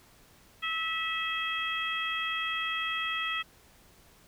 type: harmonic tone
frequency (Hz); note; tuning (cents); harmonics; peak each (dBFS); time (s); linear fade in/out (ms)
650; E5; -24; 2 / 3 / 4 / 5; -35 / -35 / -35 / -35; 0.62-3.43; 20
effects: pink hiss -59 dBFS RMS until 4.27 s